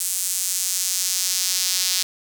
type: tone with high-pass filter sweep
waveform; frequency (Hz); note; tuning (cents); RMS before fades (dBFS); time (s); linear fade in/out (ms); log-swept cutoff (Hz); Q
sawtooth; 184; F#3; -9; -23; 0-2.03; 5; 8200 to 4700; 1.5
effects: 7-bit